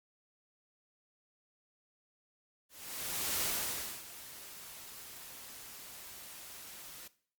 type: noise with ADSR envelope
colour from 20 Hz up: white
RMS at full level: -33 dBFS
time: 2.69-7.08 s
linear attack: 730 ms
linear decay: 600 ms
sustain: -16 dB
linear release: 8 ms
effects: noise-tail reverb RT60 0.5 s tail -18 dB re dry + Opus 48 kbps